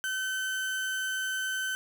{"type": "tone", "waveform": "35% pulse", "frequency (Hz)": 1531, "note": "G6", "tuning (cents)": -41, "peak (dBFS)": -28, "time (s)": [0.04, 1.75], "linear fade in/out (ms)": 0, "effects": []}